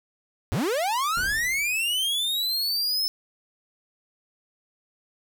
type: linear sweep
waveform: 45% pulse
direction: up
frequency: 69.2 to 5274 Hz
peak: -23 dBFS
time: 0.52-3.08 s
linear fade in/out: 0 ms
type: noise with exponential decay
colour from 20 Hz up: brown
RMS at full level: -33 dBFS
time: 1.17-2.05 s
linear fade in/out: 5 ms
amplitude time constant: 190 ms
effects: none